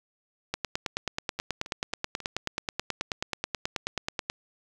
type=two click trains; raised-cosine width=0.2 ms; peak=-24 / -11 dBFS; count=5 / 36; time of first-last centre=1.39-2.474 / 0.54-4.299 s; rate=3.69 / 9.31 Hz; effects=8-bit